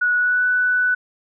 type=tone with pitch glide; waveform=sine; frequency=1465 to 1489.7 Hz; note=F#6 to F#6; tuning=-18 to +11 cents; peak=-15 dBFS; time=0.01-0.95 s; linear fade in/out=10 ms; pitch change=+29 cents; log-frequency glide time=0.16-0.45 s; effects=none